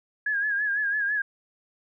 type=tone with vibrato; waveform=sine; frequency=1661.2 Hz; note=G#6; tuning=in tune; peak=-23 dBFS; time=0.26-1.22 s; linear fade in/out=5 ms; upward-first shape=sine; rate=6 Hz; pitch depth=66 cents each way; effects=none